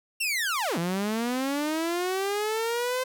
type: linear two-way sweep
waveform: sawtooth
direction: down then up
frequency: 2794 to 164.5 to 518 Hz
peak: -22 dBFS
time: 0.2-3.04 s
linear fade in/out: 10 ms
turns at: 0.78 s
effects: none